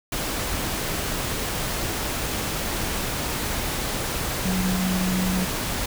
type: tone in noise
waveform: sine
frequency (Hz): 185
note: F#3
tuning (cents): 0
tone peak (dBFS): -22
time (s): 4.45-5.45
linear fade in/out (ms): 5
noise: pink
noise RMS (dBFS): -27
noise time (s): 0.12-5.86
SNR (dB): +2
effects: none